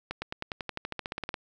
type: accelerating click train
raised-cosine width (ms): 0.3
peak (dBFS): -17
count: 17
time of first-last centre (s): 0.11-1.342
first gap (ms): 110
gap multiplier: 0.95
effects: none